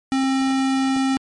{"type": "tone", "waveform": "square", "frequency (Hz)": 266.6, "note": "C4", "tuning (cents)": 33, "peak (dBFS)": -18, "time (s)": [0.12, 1.17], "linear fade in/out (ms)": 0, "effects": ["low-pass 8000 Hz 12 dB/octave", "MP3 48 kbps"]}